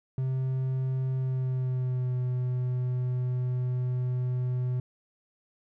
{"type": "tone with pitch glide", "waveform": "triangle", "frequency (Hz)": [130.81, 125.55], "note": ["C3", "B2"], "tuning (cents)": [0, 29], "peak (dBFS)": -24, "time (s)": [0.18, 4.8], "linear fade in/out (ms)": 2, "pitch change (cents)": -71, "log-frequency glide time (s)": [1.16, 2.16], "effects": []}